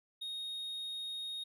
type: tone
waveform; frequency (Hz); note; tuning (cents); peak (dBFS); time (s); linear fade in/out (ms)
triangle; 3727; A#7; -1; -37; 0.21-1.44; 10
effects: none